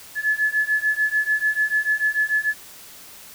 sine beating tone pair, 1715 / 1721.8 Hz, A6 / A6, -45 / -38 cents, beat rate 6.8 Hz, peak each -22 / -21 dBFS, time 0.15-2.54 s, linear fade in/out 50 ms, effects white hiss -43 dBFS RMS until 3.34 s

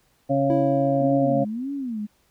harmonic tone, 137.9 Hz, C#3, 9 cents flat, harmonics 1 / 2 / 4 / 5, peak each -26 / -23 / -22 / -25 dBFS, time 0.29-1.45 s, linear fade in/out 20 ms
triangle tone with exponential decay, 329.5 Hz, E4, 1 cent flat, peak -19 dBFS, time 0.5-1.65 s, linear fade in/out 0 ms, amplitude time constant 250 ms
sine tone with vibrato, 243.1 Hz, B3, 27 cents flat, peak -26 dBFS, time 1-2.07 s, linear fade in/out 20 ms, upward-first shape sine, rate 1.7 Hz, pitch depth 260 cents each way
effects pink hiss -64 dBFS RMS until 2.3 s

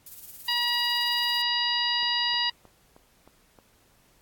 violet noise with tremolo, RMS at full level -40 dBFS, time 0.06-1.42 s, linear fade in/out 5 ms, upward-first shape sine, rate 18 Hz, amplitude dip 55%
harmonic tone, 960 Hz, B5, 49 cents flat, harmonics 1 / 2 / 3 / 4 / 5, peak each -32 / -31 / -28 / -30 / -29 dBFS, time 0.48-2.5 s, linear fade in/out 5 ms
click train, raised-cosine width 1 ms, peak -36 dBFS, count 6, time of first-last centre 2.03-3.588 s, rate 3.21 Hz
effects pink hiss -62 dBFS RMS until 4.21 s + AAC 64 kbps

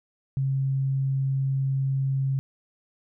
sine tone, 135.1 Hz, C#3, 44 cents flat, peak -22 dBFS, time 0.37-2.39 s, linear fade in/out 0 ms, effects none

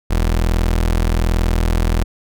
30% pulse tone, 41.22 Hz, E1, 1 cent sharp, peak -11 dBFS, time 0.1-2.04 s, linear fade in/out 10 ms, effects none

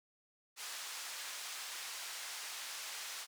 white band-pass noise, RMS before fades -45 dBFS, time 0.56-3.27 s, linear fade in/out 50 ms, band 850 to 7300 Hz, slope 12 dB/octave, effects none

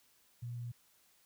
sine tone, 120 Hz, B2, 49 cents flat, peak -39 dBFS, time 0.42-0.72 s, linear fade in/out 10 ms, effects white hiss -69 dBFS RMS until 1.25 s

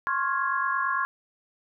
sine chord, Db major seventh, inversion third, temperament equal with one note detuned, 1059.9 / 1108.7 / 1396.9 / 1661.2 Hz, C6 / Db6 / F6 / Ab6, +22 / 0 / 0 / 0 cents, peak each -28 / -30 / -31 / -29 dBFS, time 0.07-1.05 s, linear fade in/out 0 ms, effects none

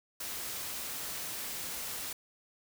white noise, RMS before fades -39 dBFS, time 0.2-2.13 s, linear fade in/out 5 ms, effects none

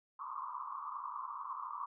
white band-pass noise, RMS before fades -43 dBFS, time 0.19-1.86 s, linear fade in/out 5 ms, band 960 to 1200 Hz, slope 96 dB/octave, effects none

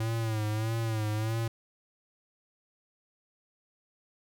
square tone with vibrato, 110.4 Hz, A2, 6 cents sharp, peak -29 dBFS, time 0-1.48 s, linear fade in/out 5 ms, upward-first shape sine, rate 1.6 Hz, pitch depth 66 cents each way, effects none

